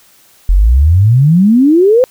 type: exponential sweep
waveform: sine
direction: up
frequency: 42.17 to 526 Hz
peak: -4 dBFS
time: 0.49-2.04 s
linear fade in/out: 0 ms
effects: white hiss -46 dBFS RMS until 2.1 s